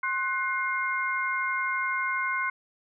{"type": "tone cluster", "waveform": "sine", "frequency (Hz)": [1059, 1488, 2124], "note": ["C6", "F#6", "C7"], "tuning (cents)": [21, 9, 25], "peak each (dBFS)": -30, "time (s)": [0.03, 2.5], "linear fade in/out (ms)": 5, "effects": []}